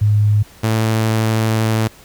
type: tone pair in turn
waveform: sine / sawtooth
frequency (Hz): 104.7 / 110.93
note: G#2 / A2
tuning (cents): +15 / +15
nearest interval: minor second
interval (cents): 100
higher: second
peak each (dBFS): -10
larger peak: neither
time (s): 0.01-0.43 / 0.63-1.88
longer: second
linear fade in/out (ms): 10
effects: pink hiss -44 dBFS RMS until 2.04 s